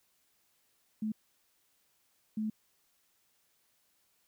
sine tone bursts at uneven times, 216.3 Hz, A3, 29 cents flat, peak -31 dBFS, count 2, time 1.02-1.12 / 2.37-2.5 s, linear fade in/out 5 ms, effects white hiss -73 dBFS RMS until 4.27 s

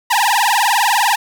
sawtooth tone with vibrato, 880 Hz, A5, in tune, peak -8 dBFS, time 0.1-1.16 s, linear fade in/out 10 ms, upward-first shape triangle, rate 20 Hz, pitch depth 240 cents each way, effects 7-bit

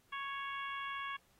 harmonic tone, 554.4 Hz, C#5, in tune, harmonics 2 / 3 / 4 / 5 / 6, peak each -41 / -45 / -47 / -49 / -51 dBFS, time 0.12-1.17 s, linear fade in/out 10 ms, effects pink hiss -71 dBFS RMS until 1.39 s + AAC 48 kbps

